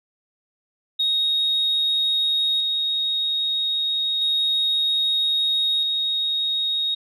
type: tone with tremolo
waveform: sine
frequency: 3749 Hz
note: A#7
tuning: 9 cents sharp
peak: -17 dBFS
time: 0.99-6.95 s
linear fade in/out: 10 ms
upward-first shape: square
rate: 0.31 Hz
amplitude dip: 25%
effects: tanh soft clip ceiling -14 dBFS